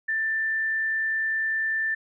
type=tone; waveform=sine; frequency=1775 Hz; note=A6; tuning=15 cents sharp; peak=-23 dBFS; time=0.08-1.95 s; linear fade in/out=10 ms; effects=none